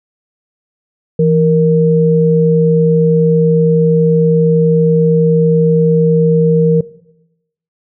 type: tone pair together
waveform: sine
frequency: 165.08 / 466.2 Hz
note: E3 / A#4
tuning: +3 / 0 cents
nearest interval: octave + tritone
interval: 1797 cents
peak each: -10 dBFS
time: 1.19-6.81 s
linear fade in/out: 5 ms
effects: noise-tail reverb RT60 0.9 s tail -19 dB re dry